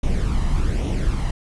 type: noise with flanger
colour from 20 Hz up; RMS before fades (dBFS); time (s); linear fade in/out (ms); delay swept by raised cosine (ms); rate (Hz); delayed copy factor
brown; -20; 0.03-1.31; 5; 0.32 to 1.03; 1.2; +0.55
effects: resampled to 24000 Hz